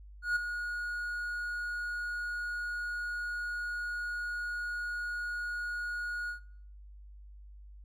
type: tone with ADSR envelope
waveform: triangle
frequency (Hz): 1445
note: F#6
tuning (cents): -41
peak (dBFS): -23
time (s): 0.22-6.4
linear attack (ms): 140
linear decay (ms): 12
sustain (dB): -9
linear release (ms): 110
effects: noise-tail reverb RT60 0.6 s tail -21 dB re dry + added 50 Hz sine -48 dBFS peak until 7.84 s